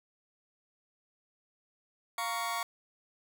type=chord; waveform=sawtooth; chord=Bb minor; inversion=second; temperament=just; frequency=699.2 / 932.3 / 1118.8 Hz; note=F5 / Bb5 / Db6; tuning=+2 / 0 / +16 cents; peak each=-34 / -34 / -31 dBFS; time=2.18-2.63 s; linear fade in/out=2 ms; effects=none